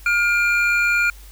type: tone pair together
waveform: triangle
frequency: 1419 / 2387 Hz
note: F6 / D7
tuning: +27 / +28 cents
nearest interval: major sixth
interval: 901 cents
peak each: -16 / -17 dBFS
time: 0.06-1.1 s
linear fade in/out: 2 ms
effects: added 50 Hz sine -39 dBFS peak until 1.31 s + white hiss -48 dBFS RMS until 1.31 s